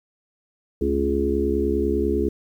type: harmonic tone with a mistuned harmonic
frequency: 70 Hz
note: C#2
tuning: 18 cents sharp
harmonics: 1 / 3 / 4 / 5 / 6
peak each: -26 / -28 / -27 / -24 / -24 dBFS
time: 0.81-2.29 s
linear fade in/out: 5 ms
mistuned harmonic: 3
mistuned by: +45 cents
effects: 9-bit